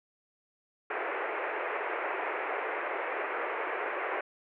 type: band-pass noise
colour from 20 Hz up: pink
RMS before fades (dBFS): -34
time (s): 0.9-4.21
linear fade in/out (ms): 5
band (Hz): 370 to 2400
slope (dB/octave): 48
effects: none